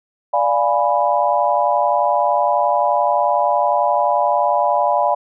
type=chord; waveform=sine; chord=D diminished seventh; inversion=none; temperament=equal; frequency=587.3 / 698.5 / 830.6 / 987.8 Hz; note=D5 / F5 / Ab5 / Cb6; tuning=0 / 0 / 0 / 0 cents; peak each=-19 dBFS; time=0.33-5.15 s; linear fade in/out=10 ms; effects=none